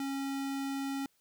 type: tone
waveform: square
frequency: 274 Hz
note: C#4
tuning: 20 cents flat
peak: -34 dBFS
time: 0-1.06 s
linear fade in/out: 2 ms
effects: white hiss -72 dBFS RMS until 1.2 s